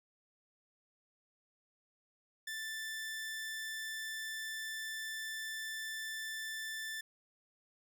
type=tone; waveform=sawtooth; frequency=1765 Hz; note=A6; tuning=5 cents sharp; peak=-36 dBFS; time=2.47-7.01 s; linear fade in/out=5 ms; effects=none